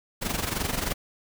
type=noise with amplitude modulation; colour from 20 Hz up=pink; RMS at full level=-26 dBFS; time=0.21-0.94 s; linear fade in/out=20 ms; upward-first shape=sine; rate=23 Hz; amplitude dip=70%; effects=none